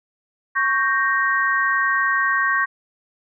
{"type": "chord", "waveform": "sine", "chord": "G diminished", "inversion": "second", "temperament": "equal", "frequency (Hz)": [1108.7, 1568, 1864.7], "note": ["Db6", "G6", "Bb6"], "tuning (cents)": [0, 0, 0], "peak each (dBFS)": -21, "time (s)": [0.55, 2.66], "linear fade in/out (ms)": 20, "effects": []}